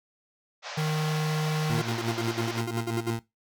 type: band-pass noise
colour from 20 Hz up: pink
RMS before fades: -38 dBFS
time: 0.62-2.64 s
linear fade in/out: 50 ms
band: 550 to 6200 Hz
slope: 48 dB/octave
type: tone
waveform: square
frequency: 154.6 Hz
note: D#3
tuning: 11 cents flat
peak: -26 dBFS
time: 0.77-1.82 s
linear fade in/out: 10 ms
type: tone with tremolo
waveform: 20% pulse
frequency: 114.9 Hz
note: A#2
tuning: 25 cents flat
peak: -22 dBFS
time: 1.7-3.19 s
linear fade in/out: 0 ms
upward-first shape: sine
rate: 5.8 Hz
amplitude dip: 70%
type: tone bursts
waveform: 40% pulse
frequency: 349.2 Hz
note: F4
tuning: in tune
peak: -27 dBFS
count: 14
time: 1.78-3.106 s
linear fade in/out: 5 ms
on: 39 ms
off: 60 ms
effects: noise-tail reverb RT60 0.2 s tail -19 dB re dry